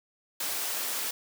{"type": "high-pass noise", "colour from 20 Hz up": "white", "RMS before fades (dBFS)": -32, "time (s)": [0.4, 1.11], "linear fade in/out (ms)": 5, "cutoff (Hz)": 310, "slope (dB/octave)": 12, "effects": []}